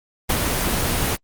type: noise with ADSR envelope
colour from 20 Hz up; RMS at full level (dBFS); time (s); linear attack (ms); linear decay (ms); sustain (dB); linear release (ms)
pink; -18; 0.29-1.17; 11; 43; -3; 26
effects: Opus 24 kbps